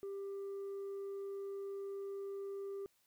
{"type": "tone", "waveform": "sine", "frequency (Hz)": 395.4, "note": "G4", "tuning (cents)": 15, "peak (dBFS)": -38, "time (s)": [0.03, 2.86], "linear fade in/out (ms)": 0, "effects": ["tanh soft clip ceiling -40 dBFS", "white hiss -75 dBFS RMS until 3.06 s"]}